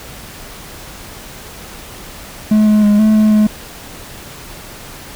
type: tone with pitch steps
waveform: triangle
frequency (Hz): 213.9 / 212.1 / 207.3 / 216.2 / 214.8 / 212.8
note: A3 / G#3 / G#3 / A3 / A3 / G#3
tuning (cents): -49 / +37 / -3 / -30 / -41 / +42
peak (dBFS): -5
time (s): 2.51-3.47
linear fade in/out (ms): 5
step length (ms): 160
effects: pink hiss -33 dBFS RMS until 5.15 s